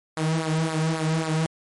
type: tone with flanger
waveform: sawtooth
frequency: 159.4 Hz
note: D#3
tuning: 42 cents sharp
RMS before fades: -24 dBFS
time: 0.17-1.46 s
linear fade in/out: 0 ms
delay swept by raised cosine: 0.32 to 3.62 ms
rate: 3.7 Hz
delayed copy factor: -0.75
effects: MP3 48 kbps